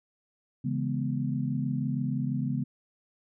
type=chord; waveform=sine; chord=C# minor seventh; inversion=none; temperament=equal; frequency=138.59 / 164.81 / 207.7 / 246.9 Hz; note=C#3 / E3 / G#3 / B3; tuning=0 / 0 / 0 / 0 cents; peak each=-30 / -36 / -34 / -32 dBFS; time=0.64-2.64 s; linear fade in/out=10 ms; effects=none